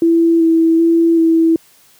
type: tone with vibrato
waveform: sine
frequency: 330.1 Hz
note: E4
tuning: 2 cents sharp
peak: -8 dBFS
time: 0.02-1.56 s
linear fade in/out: 2 ms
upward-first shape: square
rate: 1.3 Hz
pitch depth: 15 cents each way
effects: white hiss -49 dBFS RMS until 1.99 s + high-pass 60 Hz 12 dB/octave